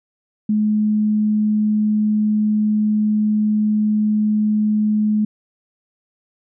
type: tone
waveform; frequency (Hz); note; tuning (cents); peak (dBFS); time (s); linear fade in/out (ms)
sine; 212.5; G#3; +40; -14; 0.49-5.25; 5
effects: none